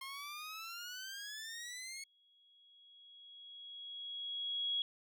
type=exponential sweep; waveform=15% pulse; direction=up; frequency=1062 to 2200 Hz; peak=-38 dBFS; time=0.01-2.04 s; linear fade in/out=5 ms
type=tone with exponential growth; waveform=sine; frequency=3322 Hz; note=G#7; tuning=in tune; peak=-32 dBFS; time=1.96-4.82 s; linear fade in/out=1 ms; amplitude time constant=620 ms
effects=none